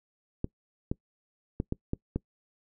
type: clicks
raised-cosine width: 3 ms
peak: -16 dBFS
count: 6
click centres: 0.444 / 0.915 / 1.601 / 1.724 / 1.934 / 2.16 s
effects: noise-tail reverb RT60 0.1 s tail -24 dB re dry